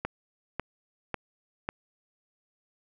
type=click train; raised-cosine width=0.5 ms; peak=-15 dBFS; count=4; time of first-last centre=0.05-1.689 s; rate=1.83 Hz; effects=none